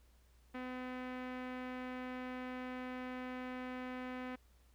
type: tone with low-pass filter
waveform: sawtooth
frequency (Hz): 253.4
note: B3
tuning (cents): +45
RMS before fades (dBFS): -44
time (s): 0.54-4.36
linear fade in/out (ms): 10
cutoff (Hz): 2200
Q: 1.6
effects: added 60 Hz sine -64 dBFS peak until 4.74 s + pink hiss -73 dBFS RMS until 4.74 s